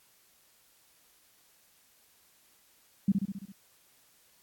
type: tone with echo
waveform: sine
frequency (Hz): 196.8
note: G3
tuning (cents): +7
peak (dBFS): -20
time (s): 3.08-3.12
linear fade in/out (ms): 5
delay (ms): 67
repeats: 6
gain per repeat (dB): -4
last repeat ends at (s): 3.522
effects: white hiss -64 dBFS RMS until 4.42 s + AAC 64 kbps